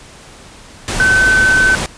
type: tone in noise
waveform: sine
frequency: 1524 Hz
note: G6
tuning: 49 cents flat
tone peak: -8 dBFS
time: 1-1.75 s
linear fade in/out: 0 ms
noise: pink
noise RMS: -19 dBFS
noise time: 0.88-1.86 s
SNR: +8 dB
effects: pink hiss -38 dBFS RMS until 1.97 s + resampled to 22050 Hz